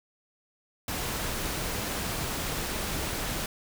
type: noise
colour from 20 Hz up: pink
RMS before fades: -32 dBFS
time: 0.88-3.46 s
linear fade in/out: 2 ms
effects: none